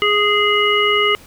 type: harmonic tone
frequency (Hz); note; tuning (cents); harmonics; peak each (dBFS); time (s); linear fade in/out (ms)
415.3; G#4; 0; 1 / 3 / 5 / 7; -18 / -18 / -18 / -18; 0.02-1.15; 0
effects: pink hiss -44 dBFS RMS until 1.26 s